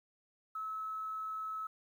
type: tone with quantisation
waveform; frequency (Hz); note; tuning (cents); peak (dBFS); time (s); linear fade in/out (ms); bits
sine; 1296; E6; -30; -37; 0.55-1.67; 5; 11
effects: none

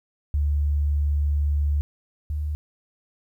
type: tone pair in turn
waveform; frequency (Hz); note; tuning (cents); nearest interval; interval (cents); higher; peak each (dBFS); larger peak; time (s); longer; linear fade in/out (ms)
sine; 72.9 / 74.82; D2 / D2; -12 / +33; unison; 45; second; -19 / -24; first; 0.34-1.81 / 2.3-2.55; first; 0
effects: 10-bit

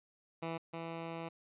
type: tone pair in turn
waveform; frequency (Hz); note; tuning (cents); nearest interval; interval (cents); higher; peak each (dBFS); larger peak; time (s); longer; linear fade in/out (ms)
10% pulse; 164.81 / 165.62; E3 / E3; 0 / +8; unison; 8; second; -29 / -32; first; 0.42-0.58 / 0.73-1.29; second; 10
effects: resampled to 8000 Hz

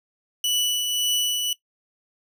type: tone with tremolo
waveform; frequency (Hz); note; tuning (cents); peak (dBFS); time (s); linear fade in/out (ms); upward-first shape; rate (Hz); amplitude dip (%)
sawtooth; 2960; F#7; 0; -16; 0.44-1.53; 2; triangle; 1.8; 40
effects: noise-tail reverb RT60 0.1 s tail -18 dB re dry

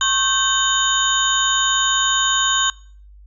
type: tone cluster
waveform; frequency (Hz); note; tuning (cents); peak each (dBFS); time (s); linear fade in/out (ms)
sine; 1092 / 1553 / 3054 / 3678 / 6750; C#6 / G6 / G7 / A#7 / G#8; -26 / -17 / -46 / -24 / +27; -22; 0.01-2.7; 2
effects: noise-tail reverb RT60 0.5 s tail -23 dB re dry + added 50 Hz sine -41 dBFS peak until 3.26 s

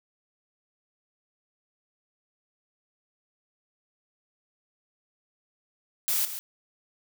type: noise with echo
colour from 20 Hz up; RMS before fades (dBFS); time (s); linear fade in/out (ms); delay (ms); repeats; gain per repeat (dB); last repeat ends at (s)
blue; -26; 6.08-6.25; 0; 140; 1; -10; 6.39
effects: none

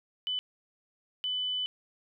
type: tone bursts at uneven times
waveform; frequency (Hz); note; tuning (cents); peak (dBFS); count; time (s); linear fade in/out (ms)
sine; 3000; F#7; +23; -29; 2; 0.27-0.39 / 1.24-1.66; 0
effects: none

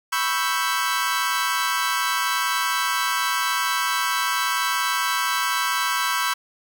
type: chord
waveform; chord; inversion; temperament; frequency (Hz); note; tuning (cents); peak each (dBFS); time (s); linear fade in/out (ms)
sawtooth; C# half-diminished seventh; third; equal; 987.8 / 1108.7 / 1318.5 / 1568; B5 / C#6 / E6 / G6; 0 / 0 / 0 / 0; -23; 0.12-6.34; 10
effects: none

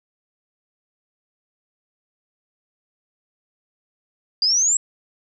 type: exponential sweep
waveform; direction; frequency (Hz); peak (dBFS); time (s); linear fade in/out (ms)
sine; up; 4763 to 7760; -15; 4.42-4.77; 2
effects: none

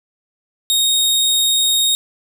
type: tone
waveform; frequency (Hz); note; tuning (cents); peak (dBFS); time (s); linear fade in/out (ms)
sawtooth; 3729; A#7; 0; -10; 0.7-1.95; 0
effects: none

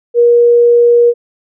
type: tone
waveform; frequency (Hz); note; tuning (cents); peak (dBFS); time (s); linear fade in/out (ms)
sine; 476; A#4; +36; -4; 0.14-1.14; 50
effects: none

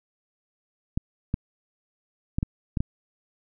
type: clicks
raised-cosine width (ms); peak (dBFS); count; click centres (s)
5; -12; 6; 0.975 / 1.341 / 2.385 / 2.429 / 2.772 / 2.805
effects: none

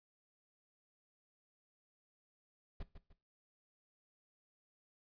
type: noise with echo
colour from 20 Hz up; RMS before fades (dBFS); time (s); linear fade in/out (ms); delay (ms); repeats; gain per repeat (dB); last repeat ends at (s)
brown; -42; 2.8-2.83; 5; 150; 2; -9; 3.13
effects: noise-tail reverb RT60 0.3 s tail -17 dB re dry + resampled to 11025 Hz

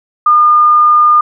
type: tone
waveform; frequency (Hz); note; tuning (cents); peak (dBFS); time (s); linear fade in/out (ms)
sine; 1213; D#6; -44; -4; 0.26-1.21; 5
effects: none

